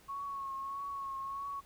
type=tone with vibrato; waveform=sine; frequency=1101 Hz; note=C#6; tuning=12 cents flat; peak=-37 dBFS; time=0.08-1.61 s; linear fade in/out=20 ms; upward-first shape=triangle; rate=1.6 Hz; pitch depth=37 cents each way; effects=added 60 Hz sine -69 dBFS peak until 1.65 s + pink hiss -62 dBFS RMS until 1.65 s